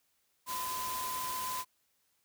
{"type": "tone in noise", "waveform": "sine", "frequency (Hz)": 1016, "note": "B5", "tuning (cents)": 49, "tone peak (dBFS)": -36, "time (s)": [0.46, 1.65], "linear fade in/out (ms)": 50, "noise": "white", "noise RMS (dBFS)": -40, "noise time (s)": [0.46, 1.65], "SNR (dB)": 1, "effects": ["white hiss -75 dBFS RMS until 2.24 s"]}